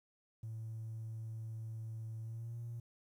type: tone with pitch glide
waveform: triangle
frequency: 111.5 to 117.18 Hz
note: A2 to A#2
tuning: +23 to +9 cents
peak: -38 dBFS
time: 0.43-2.8 s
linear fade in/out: 5 ms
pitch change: +86 cents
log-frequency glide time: 2.22-2.57 s
effects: tanh soft clip ceiling -38 dBFS + 12-bit